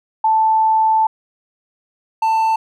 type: tone pair in turn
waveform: sine / triangle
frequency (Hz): 880 / 888.7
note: A5 / A5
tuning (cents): 0 / +17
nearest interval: unison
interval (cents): 17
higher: second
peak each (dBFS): -11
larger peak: neither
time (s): 0.24-1.07 / 2.22-2.56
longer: first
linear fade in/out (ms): 5
effects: none